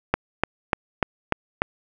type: click train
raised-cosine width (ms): 0.5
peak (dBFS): -3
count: 6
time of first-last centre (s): 0.14-1.619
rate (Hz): 3.38
effects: none